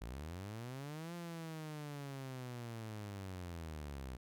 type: linear two-way sweep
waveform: sawtooth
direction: up then down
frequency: 51.91 to 174 to 61.7 Hz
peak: -40 dBFS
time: 0.01-4.17 s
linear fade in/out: 10 ms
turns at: 1.14 s
effects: none